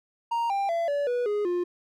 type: tone with pitch steps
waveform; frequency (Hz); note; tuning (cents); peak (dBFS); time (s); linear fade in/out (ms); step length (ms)
triangle; 932.3 / 793.1 / 674.6 / 573.9 / 488.2 / 415.3 / 353.3; A#5 / G5 / E5 / D5 / B4 / G#4 / F4; 0 / +20 / +40 / -40 / -20 / 0 / +20; -22; 0.31-1.64; 10; 190
effects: none